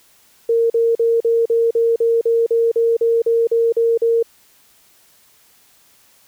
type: tone bursts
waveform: sine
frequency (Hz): 461.3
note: A#4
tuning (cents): -18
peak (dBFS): -12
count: 15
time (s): 0.49-4.228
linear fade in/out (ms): 5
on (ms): 210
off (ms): 42
effects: white hiss -53 dBFS RMS until 6.27 s